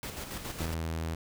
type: noise with tremolo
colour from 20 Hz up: pink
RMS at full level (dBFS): -38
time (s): 0.03-0.74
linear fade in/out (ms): 0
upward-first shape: square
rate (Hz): 7.2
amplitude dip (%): 45
type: tone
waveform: sawtooth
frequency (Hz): 81.3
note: E2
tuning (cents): -23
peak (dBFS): -28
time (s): 0.6-1.15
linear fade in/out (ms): 5
effects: none